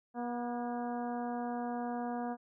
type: harmonic tone with a mistuned harmonic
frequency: 241.1 Hz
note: B3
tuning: 41 cents flat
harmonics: 1 / 2 / 3 / 4 / 5 / 6 / 7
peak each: -37 / -43 / -39 / -46 / -51 / -54 / -54 dBFS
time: 0.14-2.37 s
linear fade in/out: 50 ms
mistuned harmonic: 7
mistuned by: -47 cents
effects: none